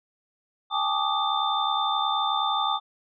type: tone cluster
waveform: sine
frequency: 798 / 866 / 1159 / 1230 / 3571 Hz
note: G5 / A5 / D6 / D#6 / A7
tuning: +31 / -28 / -23 / -20 / +25 cents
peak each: -29 dBFS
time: 0.7-2.8 s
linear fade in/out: 50 ms
effects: none